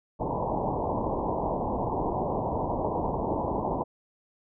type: low-pass noise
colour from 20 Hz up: white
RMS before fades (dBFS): -29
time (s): 0.19-3.84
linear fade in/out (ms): 20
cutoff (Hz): 1000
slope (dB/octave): 96
effects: none